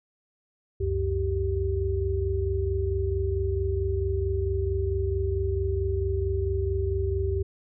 sine tone cluster, 68.4 / 92.9 / 389 Hz, C#2 / F#2 / G4, -23 / +7 / -13 cents, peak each -28 dBFS, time 0.8-7.43 s, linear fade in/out 10 ms, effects none

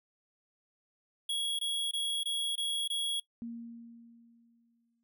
square tone bursts, 3326 Hz, G#7, 2 cents sharp, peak -31 dBFS, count 6, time 1.29-3.2 s, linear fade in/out 5 ms, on 300 ms, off 22 ms
sine tone with exponential decay, 233.1 Hz, A#3, in tune, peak -36 dBFS, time 3.42-5.03 s, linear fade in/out 0 ms, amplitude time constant 350 ms
effects noise-tail reverb RT60 0.1 s tail -19 dB re dry

